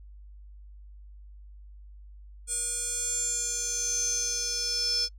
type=tone with band-pass filter sweep; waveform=square; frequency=480 Hz; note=B4; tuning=49 cents flat; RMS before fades=-30 dBFS; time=2.47-5.09 s; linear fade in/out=50 ms; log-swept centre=8200 to 5200 Hz; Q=9.9; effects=noise-tail reverb RT60 0.1 s tail -26 dB re dry + added 50 Hz sine -45 dBFS peak until 5.18 s